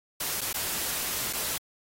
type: noise with dropouts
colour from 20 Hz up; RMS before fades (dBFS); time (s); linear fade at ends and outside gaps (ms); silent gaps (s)
white; -31; 0.2-1.58; 5; 0.409-0.413 / 0.53-0.542 / 1.328-1.332
effects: AAC 48 kbps

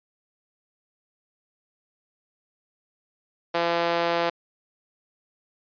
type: tone with high-pass filter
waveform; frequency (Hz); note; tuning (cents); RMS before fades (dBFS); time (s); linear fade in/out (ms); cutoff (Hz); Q
sawtooth; 170; F3; -46; -24; 3.54-4.3; 10; 550; 1.5
effects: resampled to 11025 Hz

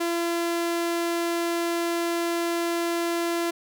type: tone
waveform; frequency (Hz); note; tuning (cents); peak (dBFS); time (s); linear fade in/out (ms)
sawtooth; 340; F4; -46; -20; 0-3.51; 10
effects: none

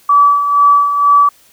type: tone with tremolo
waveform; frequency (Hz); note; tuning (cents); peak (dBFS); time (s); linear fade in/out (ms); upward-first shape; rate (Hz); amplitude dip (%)
sine; 1150; D6; -37; -4; 0.09-1.29; 5; sine; 2.1; 60
effects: white hiss -48 dBFS RMS until 1.52 s

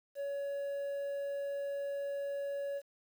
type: tone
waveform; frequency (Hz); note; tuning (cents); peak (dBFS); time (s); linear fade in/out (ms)
triangle; 562; C#5; +24; -33; 0.15-2.82; 50
effects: 10-bit

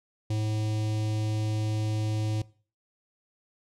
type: tone with notch filter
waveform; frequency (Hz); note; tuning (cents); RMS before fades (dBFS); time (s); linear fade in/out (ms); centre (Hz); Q
square; 107.8; A2; -35; -28; 0.3-2.42; 5; 1400; 0.6
effects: noise-tail reverb RT60 0.4 s tail -20 dB re dry + low-pass 8000 Hz 12 dB/octave

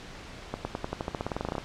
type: accelerating click train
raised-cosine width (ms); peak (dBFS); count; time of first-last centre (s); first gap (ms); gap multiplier
1; -16; 18; 0.54-1.582; 110; 0.92
effects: pink hiss -44 dBFS RMS until 1.64 s + low-pass 5000 Hz 12 dB/octave

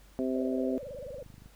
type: harmonic tone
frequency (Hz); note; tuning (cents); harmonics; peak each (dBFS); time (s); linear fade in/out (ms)
130; C3; -11; 2 / 3 / 4 / 5; -30 / -34 / -36 / -38; 0.19-0.78; 0
type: tone with vibrato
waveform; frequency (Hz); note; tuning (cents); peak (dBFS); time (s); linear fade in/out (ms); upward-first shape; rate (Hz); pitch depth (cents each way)
sine; 540; C#5; -45; -39; 0.35-1.23; 2; triangle; 18; 210
type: click train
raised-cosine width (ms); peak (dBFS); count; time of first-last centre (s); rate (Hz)
5; -38; 17; 0.83-1.46; 25.4
effects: added 49 Hz sine -56 dBFS peak until 1.55 s + pink hiss -61 dBFS RMS until 1.55 s

